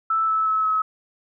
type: tone with pitch steps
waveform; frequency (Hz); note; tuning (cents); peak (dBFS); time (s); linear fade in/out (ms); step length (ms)
sine; 1318.5 / 1307.1 / 1295.8 / 1284.7; E6 / E6 / E6 / E6; 0 / -15 / -30 / -45; -18; 0.1-0.82; 5; 180
effects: none